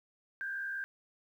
sine tone with frequency modulation, 1587 Hz, G6, 21 cents sharp, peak -35 dBFS, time 0.41-0.84 s, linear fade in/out 0 ms, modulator 65 Hz, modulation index 0.73, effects 11-bit

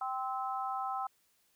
harmonic tone, 260 Hz, C4, 11 cents flat, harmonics 3 / 4 / 5, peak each -36 / -40 / -38 dBFS, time 0.01-1.07 s, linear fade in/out 5 ms, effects white hiss -72 dBFS RMS until 1.55 s

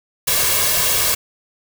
white noise with comb filter, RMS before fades -17 dBFS, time 0.27-1.15 s, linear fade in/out 10 ms, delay 1.8 ms, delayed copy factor +0.6, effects none

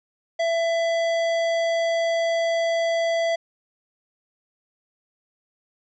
sine tone with tanh clipping, 667 Hz, E5, 20 cents sharp, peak -22 dBFS, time 0.39-3.36 s, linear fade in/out 10 ms, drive 17 dB, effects resampled to 16000 Hz

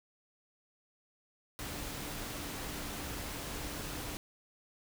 sine tone in noise, 292.5 Hz, D4, 7 cents flat, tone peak -50 dBFS, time 1.59-4.17 s, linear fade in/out 0 ms, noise pink, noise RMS -41 dBFS, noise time 1.59-4.17 s, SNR -12 dB, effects none

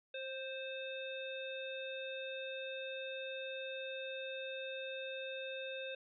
harmonic tone with a mistuned harmonic, 523.3 Hz, C5, in tune, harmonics 1 / 3 / 5 / 7, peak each -43 / -50 / -47 / -49 dBFS, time 0.14-5.95 s, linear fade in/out 5 ms, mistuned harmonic 1, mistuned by +22 cents, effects none

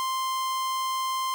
45% pulse tone, 1046.5 Hz, C6, in tune, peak -26 dBFS, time 0-1.34 s, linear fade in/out 0 ms, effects none

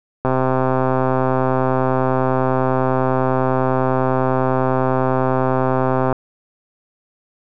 click train, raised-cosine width 1 ms, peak -4 dBFS, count 765, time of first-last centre 0.25-6.127 s, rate 130 Hz, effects none

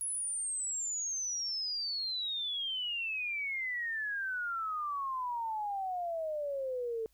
sine exponential sweep, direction down, 10548 to 440 Hz, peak -33 dBFS, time 0.01-7.06 s, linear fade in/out 0 ms, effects added 50 Hz sine -68 dBFS peak until 7.13 s + white hiss -73 dBFS RMS until 7.13 s

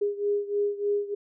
sine beating tone pair, 408 / 411.3 Hz, G#4 / G#4, -31 / -17 cents, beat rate 3.3 Hz, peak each -26 / -29 dBFS, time 0.01-1.15 s, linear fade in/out 10 ms, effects none

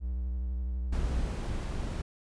triangle tone with vibrato, 61.74 Hz, B1, in tune, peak -28 dBFS, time 0-1.26 s, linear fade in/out 50 ms, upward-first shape triangle, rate 12 Hz, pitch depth 94 cents each way
brown noise, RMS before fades -33 dBFS, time 0.92-2.02 s, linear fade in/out 10 ms
clicks, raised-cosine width 2 ms, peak -30 dBFS, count 2, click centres 0.991 / 1.192 s
effects resampled to 22050 Hz

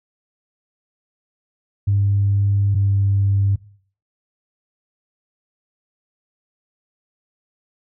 sine tone pair in turn, 100.2 / 99.16 Hz, G2 / G2, +38 / +20 cents, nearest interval unison, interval 18 cents, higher first, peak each -13 dBFS, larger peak neither, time 1.87-2.75 / 2.75-3.56 s, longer first, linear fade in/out 10 ms, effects noise-tail reverb RT60 0.5 s tail -20 dB re dry + tanh soft clip ceiling -9 dBFS

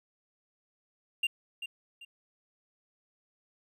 triangle tone with echo, 2788 Hz, F7, 4 cents flat, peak -24 dBFS, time 1.23-1.27 s, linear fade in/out 5 ms, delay 390 ms, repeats 2, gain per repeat -10 dB, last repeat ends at 2.05 s, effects none

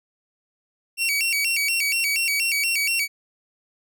sawtooth tone with vibrato, 2489 Hz, D#7, in tune, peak -17 dBFS, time 0.97-3.08 s, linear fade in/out 50 ms, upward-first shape square, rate 4.2 Hz, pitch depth 160 cents each way, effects none

